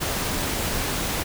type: noise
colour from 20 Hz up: pink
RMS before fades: -26 dBFS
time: 0-1.24 s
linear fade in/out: 20 ms
effects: none

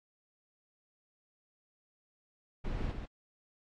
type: noise with echo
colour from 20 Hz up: brown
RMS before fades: -36 dBFS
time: 2.64-2.92 s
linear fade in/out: 10 ms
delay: 140 ms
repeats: 1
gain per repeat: -4 dB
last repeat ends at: 3.06 s
effects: low-pass 4000 Hz 12 dB/octave + AAC 48 kbps

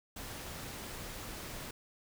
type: noise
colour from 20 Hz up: pink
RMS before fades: -44 dBFS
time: 0.16-1.71 s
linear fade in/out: 5 ms
effects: none

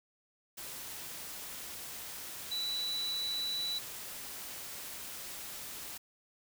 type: tone in noise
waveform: sine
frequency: 3951 Hz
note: B7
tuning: in tune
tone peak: -33 dBFS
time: 2.51-3.79 s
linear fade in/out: 10 ms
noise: white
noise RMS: -44 dBFS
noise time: 0.57-5.98 s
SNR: +8 dB
effects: none

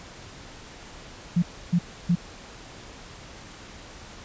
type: tone bursts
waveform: sine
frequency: 173.8 Hz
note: F3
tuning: 8 cents flat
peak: -17 dBFS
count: 3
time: 1.36-2.155 s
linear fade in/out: 10 ms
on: 65 ms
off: 300 ms
effects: pink hiss -44 dBFS RMS until 4.24 s + resampled to 16000 Hz

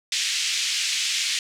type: band-pass noise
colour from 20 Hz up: pink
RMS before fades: -25 dBFS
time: 0.12-1.39 s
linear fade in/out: 2 ms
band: 2400 to 7300 Hz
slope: 24 dB/octave
effects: none

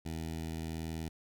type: tone with notch filter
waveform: 15% pulse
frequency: 80.8 Hz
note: E2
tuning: 34 cents flat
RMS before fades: -39 dBFS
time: 0.05-1.09 s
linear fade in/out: 10 ms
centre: 1200 Hz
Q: 1.1
effects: none

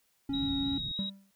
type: low-pass noise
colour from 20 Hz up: white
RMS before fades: -41 dBFS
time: 0.29-0.92 s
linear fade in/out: 2 ms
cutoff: 190 Hz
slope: 24 dB/octave
type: tone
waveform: triangle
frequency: 276.2 Hz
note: C#4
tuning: 6 cents flat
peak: -28 dBFS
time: 0.29-0.78 s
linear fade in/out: 5 ms
type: tone with vibrato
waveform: sine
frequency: 3800 Hz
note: A#7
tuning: 33 cents sharp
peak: -34 dBFS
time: 0.33-1.1 s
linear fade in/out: 10 ms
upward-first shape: square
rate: 3.2 Hz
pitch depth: 8 cents each way
type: tone with exponential decay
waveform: triangle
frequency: 196 Hz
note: G3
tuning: in tune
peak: -27 dBFS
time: 0.99-1.31 s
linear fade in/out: 0 ms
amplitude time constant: 68 ms
effects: white hiss -72 dBFS RMS until 1.35 s

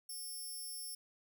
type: tone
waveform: 10% pulse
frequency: 5400 Hz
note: E8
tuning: 41 cents sharp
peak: -37 dBFS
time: 0.09-0.95 s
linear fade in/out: 5 ms
effects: none

